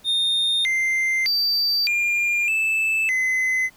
triangle tone with pitch steps, 3659 / 2087 / 4651 / 2404 / 2630 / 2039 Hz, A#7 / C7 / D8 / D7 / E7 / C7, -33 / -5 / -18 / +40 / -5 / -45 cents, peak -17 dBFS, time 0.04-3.7 s, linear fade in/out 50 ms, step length 610 ms, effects pink hiss -53 dBFS RMS until 3.76 s

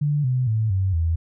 sine tone with pitch steps, 146.83 / 127.09 / 110 / 95.21 / 82.41 Hz, D3 / C3 / A2 / G2 / E2, 0 / -50 / 0 / -50 / 0 cents, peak -18 dBFS, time 0.01-1.16 s, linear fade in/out 10 ms, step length 230 ms, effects none

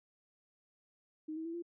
sine tone with pitch steps, 311.1 / 321.5 / 332.3 / 343.4 Hz, D#4 / E4 / E4 / F4, 0 / -43 / +14 / -29 cents, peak -38 dBFS, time 1.28-1.624 s, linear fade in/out 10 ms, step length 86 ms, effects none

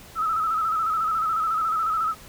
sine tone with vibrato, 1296 Hz, E6, 30 cents flat, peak -21 dBFS, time 0.15-2.15 s, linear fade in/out 50 ms, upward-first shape square, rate 14 Hz, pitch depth 45 cents each way, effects pink hiss -46 dBFS RMS until 2.28 s

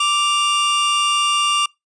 45% pulse tone pair together, 1176.4 / 2798 Hz, D6 / F7, +3 / +3 cents, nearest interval octave + minor third, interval 1500 cents, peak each -18 dBFS, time 0-1.66 s, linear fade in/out 5 ms, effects noise-tail reverb RT60 0.2 s tail -25 dB re dry + resampled to 22050 Hz

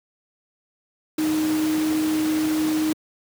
sine tone in noise, 311.1 Hz, D#4, in tune, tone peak -19 dBFS, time 1.18-2.93 s, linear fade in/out 5 ms, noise pink, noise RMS -31 dBFS, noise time 1.18-2.93 s, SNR +9 dB, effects high-pass 150 Hz 12 dB/octave

